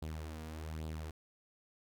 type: tone with flanger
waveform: sawtooth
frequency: 78.6 Hz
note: D#2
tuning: 18 cents sharp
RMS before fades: -43 dBFS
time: 0.02-1.11 s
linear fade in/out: 5 ms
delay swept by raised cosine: 0.24 to 4.24 ms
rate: 1.2 Hz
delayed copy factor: +0.6
effects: none